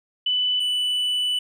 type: tone pair in turn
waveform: sine / triangle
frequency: 2989 / 2978 Hz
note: F#7 / F#7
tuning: +17 / +11 cents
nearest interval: unison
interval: 6 cents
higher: first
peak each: -19 dBFS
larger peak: neither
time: 0.26-0.6 / 0.6-1.39 s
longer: second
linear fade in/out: 5 ms
effects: none